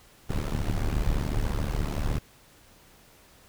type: noise with amplitude modulation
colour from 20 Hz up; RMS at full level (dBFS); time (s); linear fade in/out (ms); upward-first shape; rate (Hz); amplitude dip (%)
brown; -23; 0.29-2.19; 10; sine; 74.1; 90
effects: pink hiss -56 dBFS RMS until 3.48 s